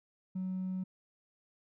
sine tone with hard clipping, 186.2 Hz, F#3, 11 cents sharp, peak -34 dBFS, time 0.35-0.84 s, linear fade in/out 10 ms, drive 1 dB, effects none

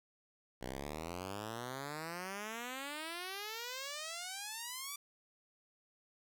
5% pulse exponential sweep, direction up, 61 to 1174.7 Hz, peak -30 dBFS, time 0.61-4.96 s, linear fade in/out 5 ms, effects none

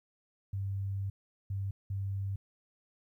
sine tone bursts at uneven times, 98.1 Hz, G2, 2 cents sharp, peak -32 dBFS, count 3, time 0.53-1.1 / 1.5-1.71 / 1.9-2.36 s, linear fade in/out 5 ms, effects 12-bit

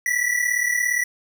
square tone pair together, 1938.2 / 1975.5 Hz, B6 / B6, -33 / 0 cents, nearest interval unison, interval 33 cents, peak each -23 dBFS, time 0.06-1.04 s, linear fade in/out 2 ms, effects none

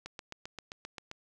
click train, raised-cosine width 0.2 ms, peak -24 dBFS, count 9, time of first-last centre 0.06-1.114 s, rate 7.59 Hz, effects none

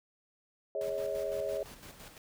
sine chord, Ab suspended fourth, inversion none, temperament equal with one note detuned, 415.3 / 554.4 / 637.2 Hz, Ab4 / Db5 / Eb5, 0 / 0 / +41 cents, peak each -38 / -35 / -36 dBFS, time 0.75-1.63 s, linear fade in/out 2 ms
pink noise with tremolo, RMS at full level -49 dBFS, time 0.81-2.18 s, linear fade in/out 2 ms, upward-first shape square, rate 5.9 Hz, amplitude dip 50%
effects none

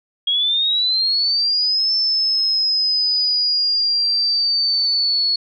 sine linear two-way sweep, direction up then down, 3276 to 5300 to 4374 Hz, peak -15 dBFS, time 0.27-5.36 s, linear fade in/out 5 ms, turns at 1.93 s, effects none

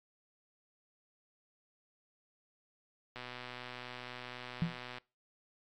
click train, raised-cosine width 0.3 ms, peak -28 dBFS, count 227, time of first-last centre 3.16-4.983 s, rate 124 Hz
sine tone with exponential decay, 168.5 Hz, E3, 38 cents sharp, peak -25 dBFS, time 4.62-4.79 s, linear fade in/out 0 ms, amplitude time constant 35 ms
effects noise-tail reverb RT60 0.3 s tail -24 dB re dry + AAC 64 kbps

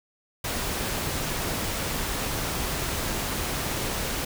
pink noise, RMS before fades -29 dBFS, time 0.44-4.25 s, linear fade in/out 5 ms, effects none

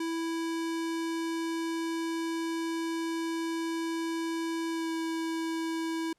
square tone with pitch glide, 329.6 to 326.8 Hz, E4 to E4, 0 to -15 cents, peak -31 dBFS, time 0-6.13 s, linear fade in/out 5 ms, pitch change -15 cents, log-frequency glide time 4.7-4.9 s, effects pink hiss -74 dBFS RMS until 6.18 s + low-pass 10000 Hz 12 dB/octave

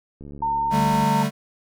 click train, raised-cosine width 3 ms, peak -27 dBFS, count 60, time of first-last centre 0.21-1.034 s, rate 71.6 Hz
sine tone with pitch glide, 909 to 914.8 Hz, A#5 to A#5, -44 to -33 cents, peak -20 dBFS, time 0.42-1.23 s, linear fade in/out 5 ms, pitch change +11 cents, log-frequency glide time 0.6-0.74 s
square chord, D suspended fourth, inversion none, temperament equal, 146.83 / 196 / 220 Hz, D3 / G3 / A3, 0 / 0 / 0 cents, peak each -25 dBFS, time 0.7-1.31 s, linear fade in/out 50 ms
effects none

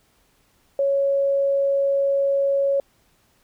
sine tone, 554.4 Hz, C#5, in tune, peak -17 dBFS, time 0.79-2.8 s, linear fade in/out 2 ms, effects pink hiss -62 dBFS RMS until 3.43 s

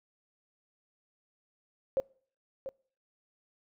sine tone with echo, 536 Hz, C5, 42 cents sharp, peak -24 dBFS, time 1.97-2 s, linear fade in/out 0 ms, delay 690 ms, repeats 1, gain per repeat -11 dB, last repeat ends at 2.69 s, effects noise-tail reverb RT60 0.5 s tail -26 dB re dry

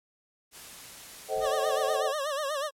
white noise, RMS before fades -45 dBFS, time 0.51-2.01 s, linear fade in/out 50 ms
sine chord, A diminished seventh, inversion none, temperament just, 440 / 528 / 633.6 / 760.3 Hz, A4 / C5 / Eb5 / Gb5, 0 / +16 / +31 / +47 cents, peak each -32 dBFS, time 1.28-2.13 s, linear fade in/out 50 ms
brown noise with exponential decay, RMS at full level -43 dBFS, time 1.36-1.69 s, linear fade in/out 0 ms, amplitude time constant 70 ms
25% pulse tone with vibrato, 579 Hz, D5, 25 cents flat, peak -25 dBFS, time 1.4-2.71 s, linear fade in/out 50 ms, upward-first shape sine, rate 8.2 Hz, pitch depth 120 cents each way
effects low-pass 12000 Hz 12 dB/octave + MP3 96 kbps

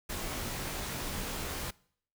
pink noise with comb filter, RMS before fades -37 dBFS, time 0.09-1.71 s, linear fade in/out 10 ms, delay 19 ms, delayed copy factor -0.7, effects noise-tail reverb RT60 0.6 s tail -23 dB re dry

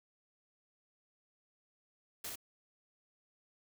white noise with echo, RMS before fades -42 dBFS, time 2.24-2.3 s, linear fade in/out 5 ms, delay 57 ms, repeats 1, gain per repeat -2 dB, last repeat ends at 2.357 s, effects none

